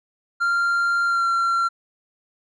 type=tone with pitch glide; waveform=triangle; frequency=1389 to 1367.5 Hz; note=F6 to F6; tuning=-10 to -37 cents; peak=-16 dBFS; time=0.4-1.69 s; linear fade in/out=20 ms; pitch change=-27 cents; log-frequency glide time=1.06-1.26 s; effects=resampled to 22050 Hz